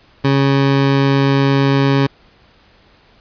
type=tone; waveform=20% pulse; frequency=137.8 Hz; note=C#3; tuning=10 cents flat; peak=-6 dBFS; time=0.24-2.07 s; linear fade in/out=10 ms; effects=pink hiss -50 dBFS RMS until 3.2 s + resampled to 11025 Hz